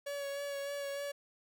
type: tone with vibrato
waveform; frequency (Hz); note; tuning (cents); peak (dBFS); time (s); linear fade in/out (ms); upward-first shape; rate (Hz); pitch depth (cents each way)
45% pulse; 564; C#5; +30; -37; 0.06-1.12; 10; sine; 3.3; 20
effects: none